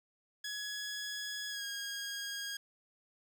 15% pulse tone with pitch glide, 1679 to 1633.1 Hz, G#6 to G#6, +18 to -30 cents, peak -32 dBFS, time 0.44-2.57 s, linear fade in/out 5 ms, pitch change -48 cents, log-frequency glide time 1.49-1.64 s, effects none

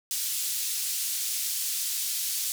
white band-pass noise, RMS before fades -30 dBFS, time 0.11-2.52 s, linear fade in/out 0 ms, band 3900 to 14000 Hz, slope 12 dB/octave, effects none

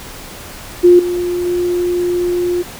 sine tone with level steps, 353.6 Hz, F4, 22 cents sharp, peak -3 / -15 / -13 dBFS, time 0.83-2.63 s, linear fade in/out 20 ms, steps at 0.99 / 1.46 s, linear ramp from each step 5 ms, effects pink hiss -32 dBFS RMS until 2.79 s

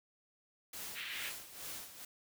white noise with tremolo, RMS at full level -44 dBFS, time 0.73-2.05 s, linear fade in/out 5 ms, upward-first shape sine, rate 2.3 Hz, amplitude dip 70%
pink band-pass noise, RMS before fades -43 dBFS, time 0.94-1.33 s, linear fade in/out 50 ms, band 1900 to 3300 Hz, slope 24 dB/octave
effects none

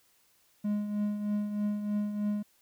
triangle tone with tremolo, 207.7 Hz, G#3, in tune, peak -24 dBFS, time 0.64-2.43 s, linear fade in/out 10 ms, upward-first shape triangle, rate 3.2 Hz, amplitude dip 60%, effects white hiss -67 dBFS RMS until 2.61 s

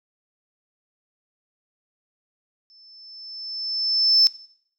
sine tone with exponential growth, 5280 Hz, E8, 2 cents sharp, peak -11 dBFS, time 2.7-4.27 s, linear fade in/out 0 ms, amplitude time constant 340 ms, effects noise-tail reverb RT60 0.6 s tail -19 dB re dry + tanh soft clip ceiling -7 dBFS

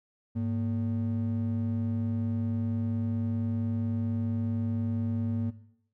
triangle ring-modulated tone, 168 Hz, E3, 33 cents sharp, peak -22 dBFS, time 0.35-5.51 s, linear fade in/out 20 ms, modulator 65.1 Hz, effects noise-tail reverb RT60 0.7 s tail -18 dB re dry + tanh soft clip ceiling -18 dBFS

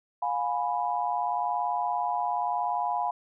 sine chord, F diminished, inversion none, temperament equal with one note detuned, 709.8 / 830.6 / 987.8 Hz, F5 / Ab5 / Cb6, +28 / 0 / 0 cents, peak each -30 dBFS, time 0.22-3.11 s, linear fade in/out 5 ms, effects none

